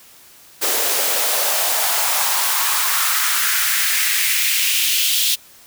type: noise with high-pass filter sweep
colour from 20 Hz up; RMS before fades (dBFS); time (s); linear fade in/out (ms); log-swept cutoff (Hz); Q
white; -18; 0.61-5.36; 20; 410 to 3400; 2.4
effects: white hiss -46 dBFS RMS until 5.66 s